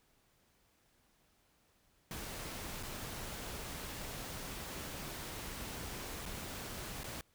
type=noise with dropouts; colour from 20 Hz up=pink; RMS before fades=-44 dBFS; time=2.11-7.21 s; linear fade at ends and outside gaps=1 ms; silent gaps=2.828-2.832 / 6.256-6.261 / 7.034-7.042 s; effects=pink hiss -72 dBFS RMS until 7.34 s